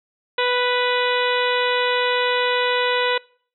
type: harmonic tone with a mistuned harmonic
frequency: 493.9 Hz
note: B4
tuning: in tune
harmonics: 1 / 2 / 3 / 4 / 5 / 6 / 7 / 8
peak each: -21 / -24 / -26 / -27 / -28 / -29 / -29 / -30 dBFS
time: 0.38-3.18 s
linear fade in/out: 5 ms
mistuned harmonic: 8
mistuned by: -24 cents
effects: noise-tail reverb RT60 0.5 s tail -25 dB re dry